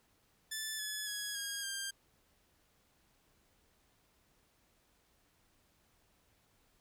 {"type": "tone with pitch steps", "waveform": "10% pulse", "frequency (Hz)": [1751, 1710, 1670, 1630.9, 1592.7], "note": ["A6", "A6", "G#6", "G#6", "G6"], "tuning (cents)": [-9, -50, 9, -32, 27], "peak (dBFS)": -29, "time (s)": [0.51, 1.91], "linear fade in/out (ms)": 10, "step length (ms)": 280, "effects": ["pink hiss -72 dBFS RMS until 6.8 s"]}